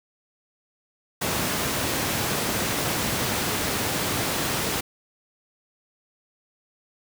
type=high-pass noise; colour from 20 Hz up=pink; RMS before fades=-26 dBFS; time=1.21-4.81 s; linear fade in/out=10 ms; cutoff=100 Hz; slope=12 dB/octave; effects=none